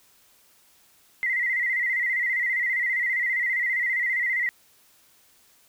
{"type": "tone with vibrato", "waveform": "sine", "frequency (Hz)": 2000, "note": "B6", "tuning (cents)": 21, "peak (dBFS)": -22, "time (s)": [1.23, 4.49], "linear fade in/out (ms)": 0, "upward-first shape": "square", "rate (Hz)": 15, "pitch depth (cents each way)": 60, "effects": ["white hiss -59 dBFS RMS until 5.68 s"]}